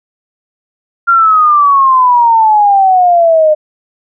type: exponential sweep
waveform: sine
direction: down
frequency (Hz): 1395 to 606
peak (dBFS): -4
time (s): 1.07-3.55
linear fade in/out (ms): 20
effects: none